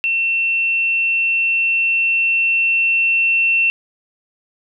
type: tone with level ramp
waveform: sine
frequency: 2700 Hz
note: E7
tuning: 41 cents sharp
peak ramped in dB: -15 to -12 dBFS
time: 0.04-3.7 s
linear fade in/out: 0 ms
effects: none